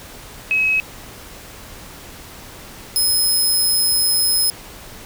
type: tone pair in turn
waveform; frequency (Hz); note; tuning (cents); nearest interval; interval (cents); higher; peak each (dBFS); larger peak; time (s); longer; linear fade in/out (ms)
sine / 15% pulse; 2558 / 5129; D#7 / E8; +47 / -48; octave; 1205; second; -14 / -9; second; 0.51-0.8 / 2.96-4.5; second; 0
effects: pink hiss -38 dBFS RMS until 5.05 s